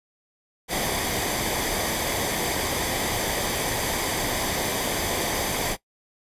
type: noise with comb filter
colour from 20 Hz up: pink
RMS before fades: -26 dBFS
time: 0.68-5.77 s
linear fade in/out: 50 ms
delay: 0.73 ms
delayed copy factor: -0.55
effects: noise-tail reverb RT60 0.1 s tail -18 dB re dry + resampled to 32000 Hz